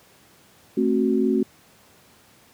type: chord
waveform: sine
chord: F# diminished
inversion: first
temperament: just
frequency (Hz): 222 / 266.4 / 370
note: A3 / C4 / F#4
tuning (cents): +16 / +31 / 0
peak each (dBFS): -22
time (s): 0.77-1.43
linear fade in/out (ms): 5
effects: pink hiss -54 dBFS RMS until 2.53 s + high-pass 100 Hz 12 dB/octave